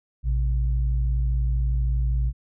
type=tone pair together; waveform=sine; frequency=58.07 / 130.6 Hz; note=A#1 / C3; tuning=-6 / -3 cents; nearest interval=octave + major second; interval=1403 cents; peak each=-20 / -29 dBFS; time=0.23-2.33 s; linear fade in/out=50 ms; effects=none